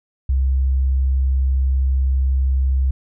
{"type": "tone", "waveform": "sine", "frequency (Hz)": 66.1, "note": "C2", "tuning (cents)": 18, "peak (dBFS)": -14, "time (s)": [0.29, 2.91], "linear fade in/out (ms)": 5, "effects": []}